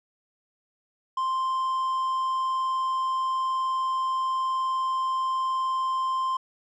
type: tone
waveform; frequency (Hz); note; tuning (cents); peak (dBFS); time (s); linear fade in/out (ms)
triangle; 1046.5; C6; 0; -22; 1.17-6.37; 5
effects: resampled to 22050 Hz